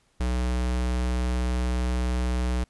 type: tone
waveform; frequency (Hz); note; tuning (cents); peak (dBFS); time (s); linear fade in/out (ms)
square; 61.74; B1; 0; -24; 0.2-2.64; 5
effects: pink hiss -66 dBFS RMS until 2.69 s + resampled to 24000 Hz